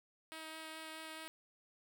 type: tone with vibrato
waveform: 5% pulse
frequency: 317.6 Hz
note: D#4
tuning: 36 cents sharp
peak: -35 dBFS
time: 0.32-1.28 s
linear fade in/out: 0 ms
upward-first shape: sine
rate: 4.7 Hz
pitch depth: 9 cents each way
effects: none